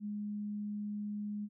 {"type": "tone", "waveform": "sine", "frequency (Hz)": 207.7, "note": "G#3", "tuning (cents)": 0, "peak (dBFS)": -36, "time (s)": [0, 1.49], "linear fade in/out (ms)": 50, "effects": []}